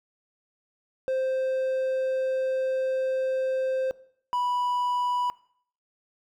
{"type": "tone pair in turn", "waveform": "triangle", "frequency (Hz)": [523.3, 983.6], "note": ["C5", "B5"], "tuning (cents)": [0, -7], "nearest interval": "major seventh", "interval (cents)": 1093, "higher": "second", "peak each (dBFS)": -22, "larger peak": "neither", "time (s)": [[1.08, 3.91], [4.33, 5.3]], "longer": "first", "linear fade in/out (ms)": 0, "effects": ["noise-tail reverb RT60 0.6 s tail -20 dB re dry"]}